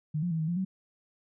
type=tone with pitch steps; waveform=sine; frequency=152.9 / 176.1 / 161.9 / 157.6 / 173.3 / 188.9 Hz; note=D#3 / F3 / E3 / D#3 / F3 / F#3; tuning=-30 / +15 / -31 / +23 / -13 / +36 cents; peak=-27 dBFS; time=0.14-0.65 s; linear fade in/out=10 ms; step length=85 ms; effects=none